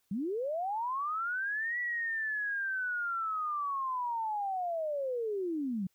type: linear two-way sweep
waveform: sine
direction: up then down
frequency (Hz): 177.1 to 1956 to 177.1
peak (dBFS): -31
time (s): 0.11-5.87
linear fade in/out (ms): 5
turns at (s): 1.79
effects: white hiss -75 dBFS RMS until 5.94 s